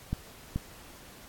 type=clicks; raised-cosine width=5 ms; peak=-17 dBFS; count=2; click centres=0.13 / 0.56 s; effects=pink hiss -51 dBFS RMS until 1.28 s + AAC 64 kbps